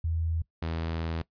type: tone pair in turn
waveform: sine / sawtooth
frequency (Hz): 81.8 / 81.8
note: E2 / E2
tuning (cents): -13 / -13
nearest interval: unison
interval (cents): 0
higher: neither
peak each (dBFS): -26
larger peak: neither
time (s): 0.04-0.42 / 0.62-1.22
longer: second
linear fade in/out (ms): 5
effects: noise-tail reverb RT60 0.1 s tail -20 dB re dry + resampled to 11025 Hz